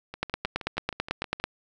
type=two click trains; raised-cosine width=0.3 ms; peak=-21 / -10 dBFS; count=9 / 12; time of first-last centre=0.14-1.4 / 0.23-1.44 s; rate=6.35 / 9.09 Hz; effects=none